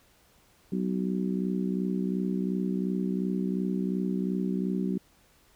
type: harmonic tone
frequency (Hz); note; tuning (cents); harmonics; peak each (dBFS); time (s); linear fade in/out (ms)
62.8; B1; +30; 3 / 4 / 5 / 6; -28 / -33 / -36 / -36; 0.72-4.98; 5
effects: pink hiss -62 dBFS RMS until 5.55 s